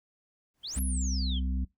pink noise with exponential growth, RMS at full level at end -43 dBFS, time 0.54-0.79 s, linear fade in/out 0 ms, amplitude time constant 54 ms
sine exponential two-way sweep, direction up then down, 3025 to 11650 to 3025 Hz, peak -35 dBFS, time 0.63-1.4 s, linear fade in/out 20 ms, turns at 0.81 s
harmonic tone, 64.1 Hz, C2, 35 cents flat, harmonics 1 / 3 / 4, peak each -28 / -38 / -40 dBFS, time 0.76-1.65 s, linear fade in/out 10 ms
effects noise-tail reverb RT60 0.2 s tail -22 dB re dry

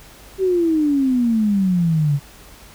sine exponential sweep, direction down, 389.1 to 138.59 Hz, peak -14 dBFS, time 0.38-2.2 s, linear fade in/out 50 ms, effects added 50 Hz sine -47 dBFS peak until 2.74 s + pink hiss -44 dBFS RMS until 2.74 s

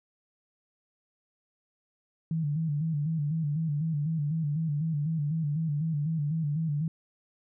sine tone with vibrato, 153.8 Hz, D#3, 20 cents flat, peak -26 dBFS, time 2.31-6.88 s, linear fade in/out 2 ms, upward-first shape square, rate 4 Hz, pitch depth 89 cents each way, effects none

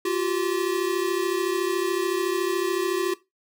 square tone pair together, 348.6 / 382.4 Hz, F4 / G4, -3 / -43 cents, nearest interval major second, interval 160 cents, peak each -26 dBFS, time 0.05-3.14 s, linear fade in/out 5 ms, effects noise-tail reverb RT60 0.2 s tail -17 dB re dry

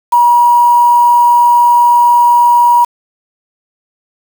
sine tone with quantisation, 959 Hz, A#5, 49 cents sharp, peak -4 dBFS, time 0.12-2.85 s, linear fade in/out 10 ms, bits 4, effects none

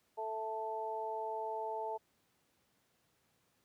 harmonic tone, 220 Hz, A3, in tune, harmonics 2 / 3 / 4, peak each -42 / -43 / -39 dBFS, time 0.17-1.98 s, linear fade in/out 20 ms, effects pink hiss -75 dBFS RMS until 3.64 s + high-pass 100 Hz 12 dB/octave

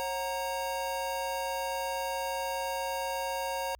square chord, F# major, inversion second, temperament equal with one note detuned, 541.7 / 740 / 932.3 Hz, C#5 / F#5 / A#5, -40 / 0 / 0 cents, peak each -36 / -40 / -35 dBFS, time 0-3.75 s, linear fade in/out 0 ms, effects added 60 Hz sine -55 dBFS peak until 3.79 s

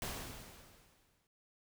pink noise with exponential decay, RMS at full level -39 dBFS, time 0.02-1.27 s, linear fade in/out 1 ms, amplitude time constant 270 ms, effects none

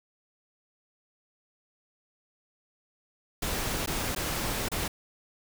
pink noise with dropouts, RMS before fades -31 dBFS, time 3.42-4.88 s, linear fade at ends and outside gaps 5 ms, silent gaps 3.861-3.873 / 4.15-4.161 / 4.686-4.716 s, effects none

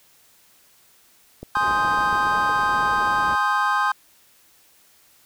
click train, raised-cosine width 2 ms, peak -21 dBFS, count 7, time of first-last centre 1.43-2.269 s, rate 7.15 Hz
triangle chord, Ab major seventh, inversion none, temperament equal, 830.6 / 1046.5 / 1244.5 / 1568 Hz, Ab5 / C6 / Eb6 / G6, 0 / 0 / 0 / 0 cents, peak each -23 / -21 / -22 / -22 dBFS, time 1.55-3.92 s, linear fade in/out 5 ms
white low-pass noise, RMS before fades -35 dBFS, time 1.6-3.36 s, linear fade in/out 20 ms, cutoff 710 Hz, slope 12 dB/octave
effects white hiss -56 dBFS RMS until 5.25 s

